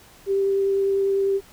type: tone with vibrato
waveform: sine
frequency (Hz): 392.6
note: G4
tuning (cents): +3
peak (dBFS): -18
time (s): 0.26-1.41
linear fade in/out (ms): 50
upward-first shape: triangle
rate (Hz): 10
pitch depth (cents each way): 10
effects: pink hiss -50 dBFS RMS until 1.52 s